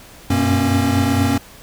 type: tone cluster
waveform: square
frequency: 93.8 / 98.2 / 122.1 / 234.7 / 272.7 Hz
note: F#2 / G2 / B2 / A#3 / C#4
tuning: +24 / +4 / -19 / +12 / -28 cents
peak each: -20 / -27 / -25 / -22 / -19 dBFS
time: 0.3-1.38 s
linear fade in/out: 5 ms
effects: pink hiss -42 dBFS RMS until 1.62 s